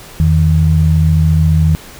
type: tone pair together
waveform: sine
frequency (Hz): 83.48 / 157.7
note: E2 / D#3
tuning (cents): +22 / +24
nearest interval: major seventh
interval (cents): 1102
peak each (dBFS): -10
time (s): 0.2-1.75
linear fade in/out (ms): 0
effects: pink hiss -35 dBFS RMS until 1.99 s